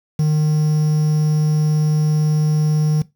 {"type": "tone with quantisation", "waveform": "triangle", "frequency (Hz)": 153, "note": "D#3", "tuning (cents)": -29, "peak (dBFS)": -11, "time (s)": [0.19, 3.02], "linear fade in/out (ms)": 5, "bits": 6, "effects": ["noise-tail reverb RT60 0.2 s tail -19 dB re dry"]}